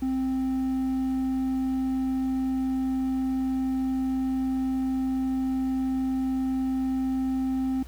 sine tone with hard clipping, 262.1 Hz, C4, 3 cents sharp, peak -25 dBFS, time 0.02-7.83 s, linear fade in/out 5 ms, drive 3 dB, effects added 60 Hz sine -40 dBFS peak until 7.87 s + pink hiss -53 dBFS RMS until 7.87 s

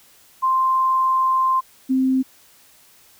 sine tone pair in turn, 1046.5 / 261.6 Hz, C6 / C4, 0 / 0 cents, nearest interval 2 octaves, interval 2400 cents, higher first, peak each -15 dBFS, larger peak neither, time 0.42-1.61 / 1.89-2.23 s, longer first, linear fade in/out 20 ms, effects white hiss -52 dBFS RMS until 3.19 s

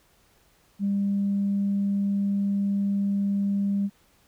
sine tone, 199.6 Hz, G3, 32 cents sharp, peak -21 dBFS, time 0.79-3.9 s, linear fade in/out 50 ms, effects tanh soft clip ceiling -17 dBFS + pink hiss -62 dBFS RMS until 4.27 s

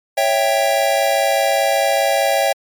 square chord, C# diminished, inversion none, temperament equal with one note detuned, 554.4 / 659.3 / 787.6 Hz, C#5 / E5 / G5, 0 / 0 / +8 cents, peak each -19 dBFS, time 0.17-2.53 s, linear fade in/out 10 ms, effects MP3 96 kbps

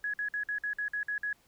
sine tone bursts, 1677 Hz, G#6, 16 cents sharp, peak -30 dBFS, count 9, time 0.04-1.329 s, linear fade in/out 2 ms, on 97 ms, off 52 ms, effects pink hiss -66 dBFS RMS until 1.47 s

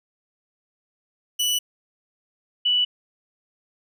sawtooth / sine tone pair in turn, 2960 / 2960 Hz, F#7 / F#7, 0 / 0 cents, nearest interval unison, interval 0 cents, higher neither, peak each -17 dBFS, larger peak neither, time 1.39-1.59 / 2.65-2.85 s, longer neither, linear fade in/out 10 ms, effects none

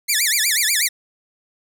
10% pulse tone with vibrato, 2016 Hz, B6, 35 cents sharp, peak -7 dBFS, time 0.08-0.89 s, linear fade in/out 20 ms, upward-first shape sine, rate 8.2 Hz, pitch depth 300 cents each way, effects none

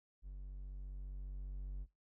triangle tone with level ramp, 47.43 Hz, F#1, 44 cents sharp, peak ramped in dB -43 to -38 dBFS, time 0.22-1.87 s, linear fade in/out 50 ms, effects noise-tail reverb RT60 0.2 s tail -21 dB re dry

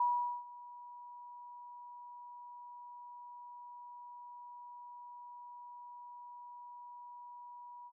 sine tone with ADSR envelope, 970 Hz, B5, 31 cents flat, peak -27 dBFS, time 0-7.92 s, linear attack 5 ms, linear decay 430 ms, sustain -21 dB, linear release 54 ms, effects none

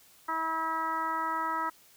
harmonic tone, 323 Hz, E4, 35 cents flat, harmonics 1 / 2 / 3 / 4 / 5 / 6, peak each -42 / -44 / -32 / -32 / -42 / -41 dBFS, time 0.28-1.7 s, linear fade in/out 10 ms, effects white hiss -59 dBFS RMS until 1.96 s

